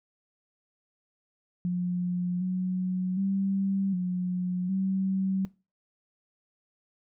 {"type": "tone with pitch steps", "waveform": "sine", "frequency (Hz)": [178.3, 184, 194.8, 180.8, 191.2], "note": ["F3", "F#3", "G3", "F#3", "G3"], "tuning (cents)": [36, -9, -11, -40, -43], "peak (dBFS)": -25, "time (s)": [1.65, 5.45], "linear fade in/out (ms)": 0, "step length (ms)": 760, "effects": ["noise-tail reverb RT60 0.3 s tail -20 dB re dry"]}